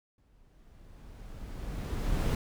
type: noise with exponential growth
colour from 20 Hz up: brown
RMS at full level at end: -25 dBFS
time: 0.18-2.35 s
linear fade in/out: 2 ms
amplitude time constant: 470 ms
effects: none